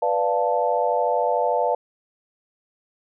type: chord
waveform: sine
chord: B half-diminished seventh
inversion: none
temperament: equal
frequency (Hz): 493.9 / 587.3 / 698.5 / 880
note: B4 / D5 / F5 / A5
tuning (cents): 0 / 0 / 0 / 0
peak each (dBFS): -24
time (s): 0.02-1.75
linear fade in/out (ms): 5
effects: none